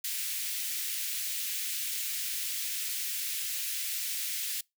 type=high-pass noise; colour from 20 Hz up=white; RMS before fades=-34 dBFS; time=0.04-4.61 s; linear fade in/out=5 ms; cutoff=2000 Hz; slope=24 dB/octave; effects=noise-tail reverb RT60 0.2 s tail -25 dB re dry